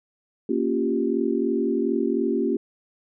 sine chord, G half-diminished seventh, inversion first, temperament equal, 233.1 / 277.2 / 349.2 / 392 Hz, Bb3 / Db4 / F4 / G4, 0 / 0 / 0 / 0 cents, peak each -26 dBFS, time 0.49-2.57 s, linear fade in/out 5 ms, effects none

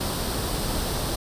pink noise with comb filter, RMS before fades -27 dBFS, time 0-1.16 s, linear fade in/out 10 ms, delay 0.22 ms, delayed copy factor +0.5, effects resampled to 32000 Hz

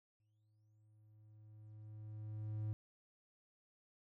triangle tone with exponential growth, 107.3 Hz, A2, 43 cents flat, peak -35 dBFS, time 0.2-2.73 s, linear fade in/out 0 ms, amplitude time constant 550 ms, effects none

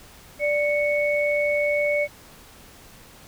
sine tone pair together, 587.3 / 2217 Hz, D5 / C#7, 0 / 0 cents, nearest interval octave + major seventh, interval 2300 cents, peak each -21 / -24 dBFS, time 0.39-2.08 s, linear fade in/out 50 ms, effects pink hiss -48 dBFS RMS until 3.27 s

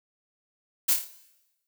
blue noise with echo, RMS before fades -22 dBFS, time 0.88-0.94 s, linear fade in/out 10 ms, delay 27 ms, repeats 5, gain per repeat -5 dB, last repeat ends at 1.075 s, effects noise-tail reverb RT60 1.0 s tail -17 dB re dry

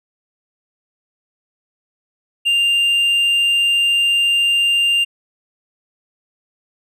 triangle tone, 2794 Hz, F7, in tune, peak -11 dBFS, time 2.45-5.05 s, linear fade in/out 20 ms, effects resampled to 32000 Hz

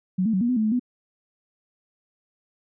sine tone with pitch steps, 185.1 / 223.3 / 187.7 / 238.1 / 251.6 / 217.6 / 215.7 / 247.3 Hz, F#3 / A3 / F#3 / A#3 / B3 / A3 / A3 / B3, +1 / +26 / +25 / +37 / +32 / -19 / -34 / +3 cents, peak -19 dBFS, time 0.18-0.796 s, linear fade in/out 10 ms, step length 77 ms, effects none

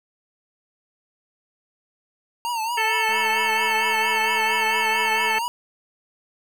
square tone with vibrato, 919 Hz, A#5, 25 cents flat, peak -24 dBFS, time 2.45-5.48 s, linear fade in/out 0 ms, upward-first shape triangle, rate 4.4 Hz, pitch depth 110 cents each way
harmonic tone, 440 Hz, A4, in tune, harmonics 1 / 2 / 3 / 4 / 5 / 6 / 7, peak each -32 / -36 / -33 / -26 / -26 / -27 / -31 dBFS, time 2.77-5.39 s, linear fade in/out 10 ms
click train, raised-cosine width 0.5 ms, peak -23 dBFS, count 497, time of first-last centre 3.09-5.386 s, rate 216 Hz
effects none

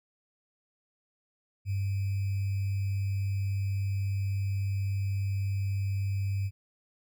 sine tone with sample-and-hold, 98.2 Hz, G2, 4 cents sharp, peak -27 dBFS, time 1.65-6.51 s, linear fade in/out 50 ms, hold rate 2450 Hz, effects none

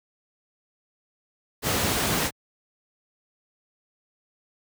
pink noise, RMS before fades -24 dBFS, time 1.62-2.31 s, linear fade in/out 50 ms, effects high-pass 80 Hz 12 dB/octave

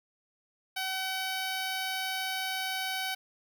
10% pulse tone, 759 Hz, F#5, 44 cents sharp, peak -23 dBFS, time 0.76-3.15 s, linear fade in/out 10 ms, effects none

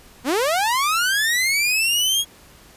sawtooth linear sweep, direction up, 225.4 to 3322 Hz, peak -14 dBFS, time 0.24-2.25 s, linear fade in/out 50 ms, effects pink hiss -48 dBFS RMS until 2.76 s + resampled to 32000 Hz

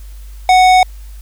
sine tone with tanh clipping, 740 Hz, F#5, in tune, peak -7 dBFS, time 0.49-0.83 s, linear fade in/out 2 ms, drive 17 dB, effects added 50 Hz sine -29 dBFS peak until 1.21 s + white hiss -47 dBFS RMS until 1.21 s

